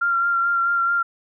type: tone with vibrato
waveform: sine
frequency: 1382 Hz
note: F6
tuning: 19 cents flat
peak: -17 dBFS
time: 0.01-1.03 s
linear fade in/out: 10 ms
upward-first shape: sine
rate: 4.6 Hz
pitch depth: 20 cents each way
effects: none